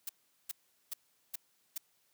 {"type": "noise bursts", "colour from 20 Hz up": "blue", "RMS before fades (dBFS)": -38, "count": 5, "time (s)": [0.07, 1.78], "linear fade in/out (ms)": 5, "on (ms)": 22, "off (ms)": 400, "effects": ["white hiss -73 dBFS RMS until 2.13 s", "high-pass 100 Hz 12 dB/octave"]}